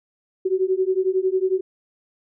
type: beating tone pair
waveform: sine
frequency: 370.6 / 381.6 Hz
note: F#4 / G4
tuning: +3 / -47 cents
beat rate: 11 Hz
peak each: -21 dBFS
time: 0.45-1.61 s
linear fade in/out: 10 ms
effects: none